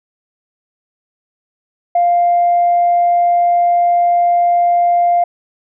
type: tone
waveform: sine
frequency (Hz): 698.5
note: F5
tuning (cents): 0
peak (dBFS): -8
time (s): 1.95-5.24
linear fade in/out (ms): 5
effects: tanh soft clip ceiling -5 dBFS